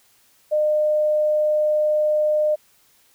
sine tone, 607 Hz, D#5, 43 cents flat, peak -16 dBFS, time 0.51-2.56 s, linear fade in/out 20 ms, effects white hiss -58 dBFS RMS until 3.14 s

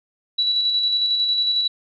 sine tone with tremolo, 3931 Hz, B7, 9 cents flat, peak -16 dBFS, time 0.38-1.68 s, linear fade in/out 10 ms, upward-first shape square, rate 11 Hz, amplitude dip 30%, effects none

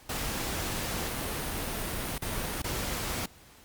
pink noise with dropouts, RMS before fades -33 dBFS, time 0.09-3.26 s, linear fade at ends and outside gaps 5 ms, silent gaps 2.181-2.219 / 2.62-2.641 s, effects pink hiss -55 dBFS RMS until 3.64 s + Opus 48 kbps

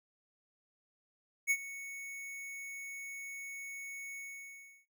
square tone with ADSR envelope, 2217 Hz, C#7, in tune, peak -26 dBFS, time 1.47-4.86 s, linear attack 37 ms, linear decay 57 ms, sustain -17 dB, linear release 690 ms, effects noise-tail reverb RT60 0.2 s tail -22 dB re dry

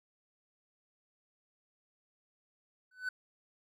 triangle tone with exponential growth, 1500 Hz, F#6, 23 cents sharp, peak -28 dBFS, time 2.91-3.09 s, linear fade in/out 5 ms, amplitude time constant 39 ms, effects none

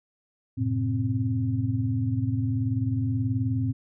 sine tone cluster, 93.5 / 112.1 / 132.5 / 262.8 Hz, F#2 / A2 / C3 / C4, +19 / +33 / +22 / +8 cents, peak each -33 / -25 / -34 / -29 dBFS, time 0.57-3.73 s, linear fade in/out 20 ms, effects none

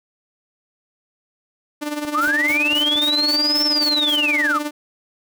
sawtooth tone with tremolo, 296.7 Hz, D4, 18 cents sharp, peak -17 dBFS, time 1.81-4.71 s, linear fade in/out 20 ms, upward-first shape sine, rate 19 Hz, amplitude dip 65%
click train, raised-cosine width 1 ms, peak -21 dBFS, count 5, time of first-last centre 2.05-2.957 s, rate 4.41 Hz
sine linear two-way sweep, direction up then down, 1142 to 5400 to 1142 Hz, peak -16 dBFS, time 2.14-4.59 s, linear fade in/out 10 ms, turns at 3.64 s
white noise bursts, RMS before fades -34 dBFS, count 8, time 2.21-4.164 s, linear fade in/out 5 ms, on 78 ms, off 190 ms
effects none

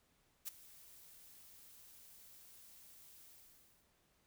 blue noise with ADSR envelope, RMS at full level -41 dBFS, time 0.45-3.9 s, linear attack 27 ms, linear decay 15 ms, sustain -19 dB, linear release 660 ms, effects pink hiss -75 dBFS RMS until 4.26 s

